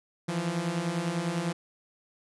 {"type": "beating tone pair", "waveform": "sawtooth", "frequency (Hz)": [163.2, 173.2], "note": ["E3", "F3"], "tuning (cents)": [-17, -14], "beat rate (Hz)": 10, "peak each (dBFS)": [-29, -26], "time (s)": [0.28, 1.53], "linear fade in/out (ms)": 10, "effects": ["resampled to 24000 Hz"]}